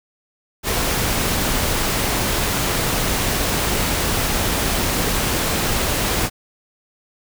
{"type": "noise", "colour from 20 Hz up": "pink", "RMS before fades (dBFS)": -20, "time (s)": [0.63, 6.3], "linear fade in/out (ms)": 50, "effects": []}